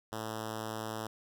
5% pulse tone with notch filter, 110 Hz, A2, in tune, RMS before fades -39 dBFS, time 0.12-1.07 s, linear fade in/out 5 ms, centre 2300 Hz, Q 1.9, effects none

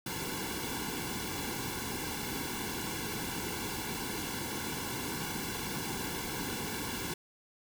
pink noise with comb filter, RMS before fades -37 dBFS, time 0.06-7.14 s, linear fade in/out 5 ms, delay 1.6 ms, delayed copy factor -0.9, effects none

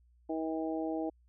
harmonic tone, 160 Hz, D#3, 49 cents sharp, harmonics 2 / 3 / 4 / 5, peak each -34 / -40 / -39 / -42 dBFS, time 0.29-1.1 s, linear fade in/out 10 ms, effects added 60 Hz sine -62 dBFS peak until 1.28 s

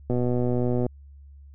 click train, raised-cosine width 2 ms, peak -13 dBFS, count 95, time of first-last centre 0.1-0.864 s, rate 123 Hz, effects added 70 Hz sine -44 dBFS peak until 1.54 s

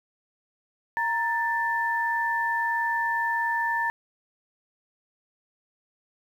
sine tone pair together, 932.3 / 1769.1 Hz, A#5 / A6, 0 / +9 cents, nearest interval major seventh, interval 1109 cents, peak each -26 dBFS, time 0.97-3.9 s, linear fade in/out 0 ms, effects 9-bit

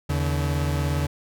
40% pulse tone pair together, 79.9 / 142.69 Hz, D#2 / D3, +47 / -50 cents, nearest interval minor seventh, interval 1003 cents, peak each -24 dBFS, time 0.09-1.07 s, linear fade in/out 10 ms, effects none

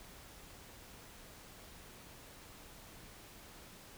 silence, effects pink hiss -55 dBFS RMS until 3.97 s

